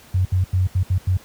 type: tone bursts at uneven times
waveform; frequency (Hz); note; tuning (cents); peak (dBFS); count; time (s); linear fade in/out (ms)
sine; 92.5; F#2; 0; -14; 6; 0.14-0.25 / 0.32-0.44 / 0.53-0.67 / 0.75-0.83 / 0.9-0.98 / 1.07-1.17; 5
effects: pink hiss -47 dBFS RMS until 1.24 s + high-pass 60 Hz 12 dB/octave